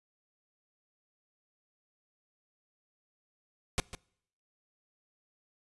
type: noise with echo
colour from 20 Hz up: pink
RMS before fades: -28 dBFS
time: 3.78-3.8 s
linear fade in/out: 0 ms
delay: 150 ms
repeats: 1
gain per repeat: -13 dB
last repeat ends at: 3.95 s
effects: noise-tail reverb RT60 0.7 s tail -25 dB re dry + resampled to 24000 Hz

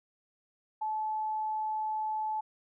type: tone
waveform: sine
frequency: 865 Hz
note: A5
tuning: 30 cents flat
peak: -30 dBFS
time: 0.81-2.41 s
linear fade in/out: 10 ms
effects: none

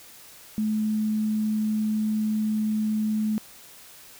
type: tone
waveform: sine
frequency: 215.1 Hz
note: A3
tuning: 39 cents flat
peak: -22 dBFS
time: 0.58-3.38 s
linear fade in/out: 0 ms
effects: white hiss -48 dBFS RMS until 4.19 s

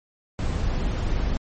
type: noise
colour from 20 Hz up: brown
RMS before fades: -24 dBFS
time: 0.39-1.37 s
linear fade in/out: 0 ms
effects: MP3 32 kbps

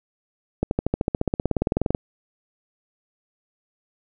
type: accelerating click train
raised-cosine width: 2 ms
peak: -7 dBFS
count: 23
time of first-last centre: 0.63-1.949 s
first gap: 81 ms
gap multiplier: 0.97
effects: none

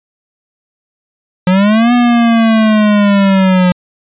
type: linear two-way sweep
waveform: square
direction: up then down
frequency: 179 to 244.7 to 179 Hz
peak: -7 dBFS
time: 1.47-3.72 s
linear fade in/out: 2 ms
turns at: 1.93 s
effects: resampled to 8000 Hz

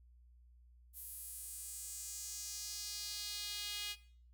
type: tone with high-pass filter sweep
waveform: sawtooth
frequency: 412.6 Hz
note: G#4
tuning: 11 cents flat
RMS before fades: -45 dBFS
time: 0.93-3.96 s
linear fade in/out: 50 ms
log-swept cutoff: 12000 to 3100 Hz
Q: 2.2
effects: noise-tail reverb RT60 0.5 s tail -17 dB re dry + added 60 Hz sine -60 dBFS peak until 4.33 s

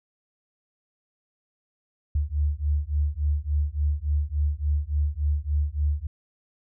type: beating tone pair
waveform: sine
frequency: 72.1 / 75.6 Hz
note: D2 / D#2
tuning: -31 / -49 cents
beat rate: 3.5 Hz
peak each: -25 dBFS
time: 2.15-6.07 s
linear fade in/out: 5 ms
effects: none

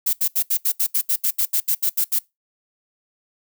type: noise bursts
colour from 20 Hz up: violet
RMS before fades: -19 dBFS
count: 15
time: 0.06-2.191 s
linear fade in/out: 10 ms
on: 73 ms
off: 74 ms
effects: noise-tail reverb RT60 0.2 s tail -23 dB re dry

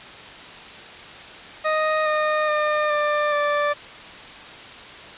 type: tone with pitch steps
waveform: 20% pulse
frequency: 622.3 / 613 / 603.9 / 594.9 / 586 Hz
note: D#5 / D#5 / D5 / D5 / D5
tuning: 0 / -26 / +48 / +22 / -4 cents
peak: -14 dBFS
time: 1.64-3.74 s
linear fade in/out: 20 ms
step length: 420 ms
effects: white hiss -39 dBFS RMS until 5.17 s + resampled to 8000 Hz

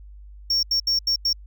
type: tone bursts at uneven times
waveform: triangle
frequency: 5500 Hz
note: F8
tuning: 27 cents flat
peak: -17 dBFS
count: 5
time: 0.5-0.63 / 0.71-0.8 / 0.87-0.99 / 1.07-1.16 / 1.25-1.33 s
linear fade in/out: 5 ms
effects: added 50 Hz sine -40 dBFS peak until 1.46 s

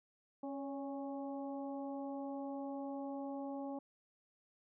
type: harmonic tone with a mistuned harmonic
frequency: 275 Hz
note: C#4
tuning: 14 cents flat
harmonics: 1 / 2 / 3 / 4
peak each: -42 / -46 / -48 / -58 dBFS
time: 0.43-3.79 s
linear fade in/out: 5 ms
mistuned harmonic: 2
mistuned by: +37 cents
effects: none

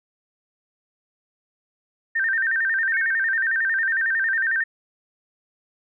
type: tone with vibrato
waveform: sine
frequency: 1688 Hz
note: G#6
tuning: 28 cents sharp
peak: -19 dBFS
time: 2.15-4.64 s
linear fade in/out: 10 ms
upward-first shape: square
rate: 11 Hz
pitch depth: 130 cents each way
type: tone with exponential decay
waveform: sine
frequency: 2186 Hz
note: C#7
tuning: 25 cents flat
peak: -26 dBFS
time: 2.94-3.45 s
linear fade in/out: 1 ms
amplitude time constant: 110 ms
effects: none

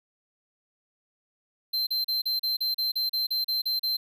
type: tone bursts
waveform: square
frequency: 4114 Hz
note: C8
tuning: 30 cents flat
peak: -25 dBFS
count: 13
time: 1.73-3.97 s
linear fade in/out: 10 ms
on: 140 ms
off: 35 ms
effects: none

